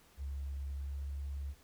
sine tone with pitch glide, 69.3 to 70.02 Hz, C#2 to C#2, 0 to +18 cents, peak -37 dBFS, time 0.17-1.55 s, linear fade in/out 50 ms, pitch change +18 cents, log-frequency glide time 0.75-1.02 s, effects pink hiss -64 dBFS RMS until 1.63 s

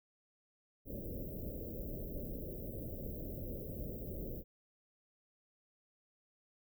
pink band-stop noise, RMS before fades -43 dBFS, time 0.85-4.44 s, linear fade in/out 50 ms, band 620 to 14000 Hz, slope 96 dB/octave, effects none

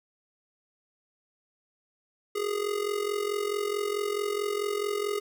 square tone with amplitude modulation, 412.6 Hz, G#4, 11 cents flat, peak -25 dBFS, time 2.35-5.2 s, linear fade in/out 10 ms, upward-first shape sine, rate 44.6 Hz, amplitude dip 75%, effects none

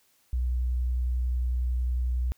sine tone with vibrato, 61.74 Hz, B1, in tune, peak -24 dBFS, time 0.33-2.32 s, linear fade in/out 0 ms, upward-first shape sine, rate 11 Hz, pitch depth 12 cents each way, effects white hiss -66 dBFS RMS until 2.37 s

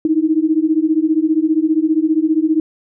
sine beating tone pair, 307.9 / 322.9 Hz, D#4 / E4, -18 / -36 cents, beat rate 15 Hz, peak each -15 dBFS, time 0.05-2.6 s, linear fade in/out 2 ms, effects none

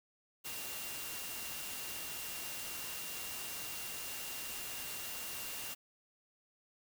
sine tone in noise, 2777 Hz, F7, 10 cents flat, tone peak -50 dBFS, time 0.44-5.75 s, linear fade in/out 20 ms, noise white, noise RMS -43 dBFS, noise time 0.44-5.75 s, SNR -10 dB, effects none

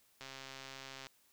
click train, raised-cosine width 0.2 ms, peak -30 dBFS, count 116, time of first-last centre 0.21-1.068 s, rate 134 Hz, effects white hiss -70 dBFS RMS until 1.32 s

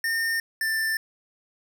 square tone pair in turn, 1820 / 1777.4 Hz, A#6 / A6, -42 / +17 cents, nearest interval unison, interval 41 cents, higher first, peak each -24 dBFS, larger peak neither, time 0.04-0.4 / 0.61-0.97 s, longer neither, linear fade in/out 2 ms, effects none

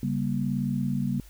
sine chord, G diminished, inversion second, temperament equal with one note detuned, 138.59 / 196 / 237 Hz, Db3 / G3 / Bb3, 0 / 0 / +29 cents, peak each -29 dBFS, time 0.03-1.2 s, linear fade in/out 2 ms, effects added 50 Hz sine -47 dBFS peak until 1.29 s + white hiss -56 dBFS RMS until 1.29 s

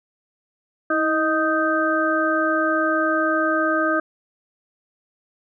harmonic tone with a mistuned harmonic, 311.8 Hz, D#4, 4 cents sharp, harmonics 1 / 2 / 4 / 5, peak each -23 / -23 / -23 / -23 dBFS, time 0.9-4 s, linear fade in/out 5 ms, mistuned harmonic 1, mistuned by +49 cents, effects none

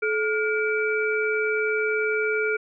sine tone cluster, 430.7 / 1419 / 2310 Hz, A4 / F6 / D7, -37 / +27 / -29 cents, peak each -24 / -26 / -28 dBFS, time 0.02-2.57 s, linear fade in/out 10 ms, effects none

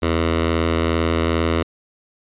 10% pulse tone with notch filter, 82.41 Hz, E2, in tune, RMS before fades -19 dBFS, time 0.02-1.63 s, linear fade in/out 10 ms, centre 180 Hz, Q 1.9, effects resampled to 8000 Hz

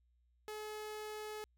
sawtooth tone, 426.6 Hz, G#4, 46 cents sharp, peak -39 dBFS, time 0.48-1.44 s, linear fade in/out 0 ms, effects added 60 Hz sine -70 dBFS peak until 1.57 s

